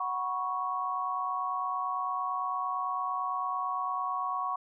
sine chord, F# suspended fourth, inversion none, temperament equal with one note detuned, 740 / 979.8 / 1108.7 Hz, F#5 / B5 / C#6, 0 / -14 / 0 cents, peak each -36 / -37 / -31 dBFS, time 0-4.56 s, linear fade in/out 5 ms, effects none

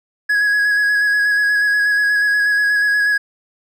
triangle tone with vibrato, 1669 Hz, G#6, 8 cents sharp, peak -11 dBFS, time 0.29-3.18 s, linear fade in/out 10 ms, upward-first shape square, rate 8.3 Hz, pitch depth 16 cents each way, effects none

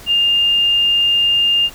sine tone, 2810 Hz, F7, 10 cents sharp, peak -11 dBFS, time 0.06-1.7 s, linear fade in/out 50 ms, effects pink hiss -38 dBFS RMS until 1.74 s

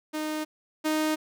sawtooth tone pair in turn, 308.1 / 310.1 Hz, D#4 / D#4, -17 / -6 cents, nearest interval unison, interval 11 cents, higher second, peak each -25 / -20 dBFS, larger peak second, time 0.13-0.45 / 0.84-1.16 s, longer neither, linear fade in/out 20 ms, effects none

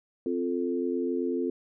sine chord, F major, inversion second, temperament equal, 261.6 / 349.2 / 440 Hz, C4 / F4 / A4, 0 / 0 / 0 cents, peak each -30 / -30 / -32 dBFS, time 0.26-1.5 s, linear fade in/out 2 ms, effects none

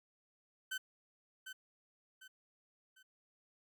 30% pulse tone with echo, 1529 Hz, G6, 44 cents flat, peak -35 dBFS, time 0.71-0.78 s, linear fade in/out 10 ms, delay 750 ms, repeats 3, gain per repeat -8 dB, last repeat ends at 3.03 s, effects none

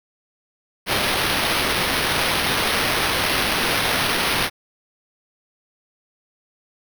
blue noise with sample-and-hold, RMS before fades -21 dBFS, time 0.86-4.5 s, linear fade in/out 50 ms, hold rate 7350 Hz, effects none

